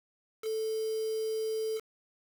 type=tone with quantisation; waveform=sine; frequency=440 Hz; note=A4; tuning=in tune; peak=-30 dBFS; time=0.42-1.81 s; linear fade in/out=50 ms; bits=7; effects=none